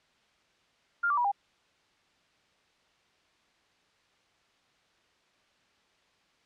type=tone with pitch steps; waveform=sine; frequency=1400 / 1163.7 / 967.3 / 804.1 Hz; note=F6 / D6 / B5 / G5; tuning=+4 / -16 / -36 / +44 cents; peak=-24 dBFS; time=1.03-1.318 s; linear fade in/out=10 ms; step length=72 ms; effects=white hiss -67 dBFS RMS until 6.45 s + low-pass 4000 Hz 12 dB/octave